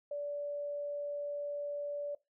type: tone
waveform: sine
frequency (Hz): 579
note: D5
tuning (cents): -25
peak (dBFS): -35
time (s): 0.11-2.15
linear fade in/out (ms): 5
effects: noise-tail reverb RT60 0.2 s tail -19 dB re dry